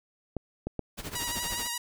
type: clicks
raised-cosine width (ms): 2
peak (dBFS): -18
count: 3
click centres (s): 0.367 / 0.67 / 0.793
type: noise with tremolo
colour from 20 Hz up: pink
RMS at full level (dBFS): -36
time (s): 0.97-1.68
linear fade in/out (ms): 20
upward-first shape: sine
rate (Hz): 13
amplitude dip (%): 80
type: tone with vibrato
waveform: 5% pulse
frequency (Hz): 955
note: A#5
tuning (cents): +42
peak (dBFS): -19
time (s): 1.15-1.78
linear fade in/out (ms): 5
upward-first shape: sine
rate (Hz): 12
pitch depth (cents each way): 36
effects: none